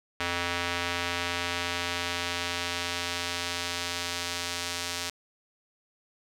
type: tone with band-pass filter sweep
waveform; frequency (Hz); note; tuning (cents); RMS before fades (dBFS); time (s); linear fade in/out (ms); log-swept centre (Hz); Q
square; 87.1; F2; -4; -32; 0.2-5.1; 5; 2400 to 5200; 0.86
effects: none